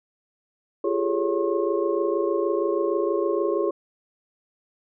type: tone cluster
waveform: sine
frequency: 344.3 / 402.1 / 428.5 / 557 / 1077 Hz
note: F4 / G4 / A4 / C#5 / C6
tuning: -25 / +44 / -46 / +8 / +50 cents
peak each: -26 / -25 / -28 / -28 / -33 dBFS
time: 0.84-3.71 s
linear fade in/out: 5 ms
effects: none